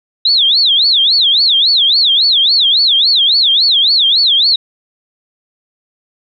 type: tone with vibrato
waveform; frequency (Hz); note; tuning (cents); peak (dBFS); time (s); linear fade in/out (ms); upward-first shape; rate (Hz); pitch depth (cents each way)
sine; 3761; A#7; +15; -7; 0.25-4.56; 5; sine; 3.6; 300
effects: none